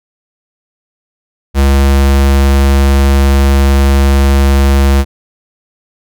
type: tone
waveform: square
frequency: 68.8 Hz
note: C#2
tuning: 12 cents flat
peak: -6 dBFS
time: 1.54-5.05 s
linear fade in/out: 50 ms
effects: none